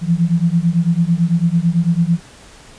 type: beating tone pair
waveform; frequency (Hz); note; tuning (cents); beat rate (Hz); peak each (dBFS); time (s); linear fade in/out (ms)
sine; 165.1 / 174.1; E3 / F3; +3 / -5; 9; -15; 0.01-2.2; 50
effects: pink hiss -42 dBFS RMS until 2.78 s + resampled to 22050 Hz

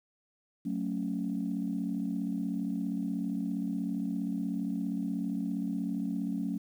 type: chord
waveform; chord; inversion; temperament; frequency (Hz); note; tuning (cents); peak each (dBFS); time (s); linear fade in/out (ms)
sine; F# minor; none; just; 185 / 222 / 277.5; F#3 / A3 / C#4; 0 / +16 / +2; -34; 0.65-6.58; 10
effects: tanh soft clip ceiling -22 dBFS + 10-bit

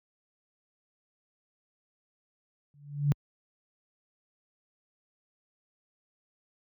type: tone with exponential growth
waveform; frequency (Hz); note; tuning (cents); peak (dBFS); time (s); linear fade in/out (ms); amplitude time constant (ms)
sine; 144.4; D3; -29; -18; 2.74-3.12; 0; 82
effects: high-pass 60 Hz 12 dB/octave

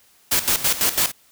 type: noise with tremolo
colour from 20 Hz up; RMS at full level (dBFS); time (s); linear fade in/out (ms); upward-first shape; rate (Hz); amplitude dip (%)
white; -18; 0.31-1.12; 10; square; 6; 75
effects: white hiss -56 dBFS RMS until 1.31 s

